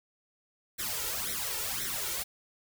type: noise with flanger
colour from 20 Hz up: white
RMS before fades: -34 dBFS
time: 0.78-2.24 s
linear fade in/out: 20 ms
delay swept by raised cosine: 0.52 to 2.22 ms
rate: 1.9 Hz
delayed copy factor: +0.9
effects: none